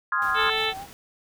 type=chord; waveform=sine; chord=F minor seventh; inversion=second; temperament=equal; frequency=1046.5 / 1244.5 / 1396.9 / 1661.2 Hz; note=C6 / Eb6 / F6 / Ab6; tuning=0 / 0 / 0 / 0 cents; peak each=-27 dBFS; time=0.12-0.5 s; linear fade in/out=2 ms
type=tone with vibrato; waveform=sine; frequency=784 Hz; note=G5; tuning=in tune; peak=-34 dBFS; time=0.16-0.87 s; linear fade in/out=50 ms; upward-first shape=sine; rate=4.7 Hz; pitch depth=47 cents each way
type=noise with tremolo; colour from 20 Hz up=pink; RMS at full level=-43 dBFS; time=0.22-0.93 s; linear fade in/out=0 ms; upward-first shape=square; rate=5.7 Hz; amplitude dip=30%
type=harmonic tone; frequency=440 Hz; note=A4; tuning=in tune; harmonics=1 / 2 / 3 / 4 / 5 / 6 / 7 / 8 / 9; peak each=-30 / -35 / -32 / -32 / -32 / -31 / -31 / -30 / -32 dBFS; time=0.34-0.74 s; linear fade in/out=50 ms
effects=none